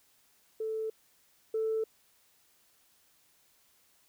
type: tone pair in turn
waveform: sine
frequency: 440 / 441.7 Hz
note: A4 / A4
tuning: 0 / +7 cents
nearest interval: unison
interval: 7 cents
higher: second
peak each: -31 / -27 dBFS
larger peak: second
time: 0.6-0.9 / 1.54-1.84 s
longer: neither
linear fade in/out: 5 ms
effects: tanh soft clip ceiling -24 dBFS + white hiss -67 dBFS RMS until 4.08 s